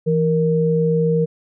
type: tone pair together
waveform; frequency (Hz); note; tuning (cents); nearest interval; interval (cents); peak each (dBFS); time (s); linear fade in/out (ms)
sine; 164.81 / 466.5; E3 / A#4; 0 / +1; octave + tritone; 1801; -17; 0.06-1.26; 20
effects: none